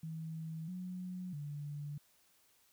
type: tone with pitch steps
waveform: sine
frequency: 160.6 / 182.3 / 146 Hz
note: E3 / F#3 / D3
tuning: -45 / -25 / -10 cents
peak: -40 dBFS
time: 0.03-1.98 s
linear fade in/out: 5 ms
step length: 650 ms
effects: white hiss -70 dBFS RMS until 2.72 s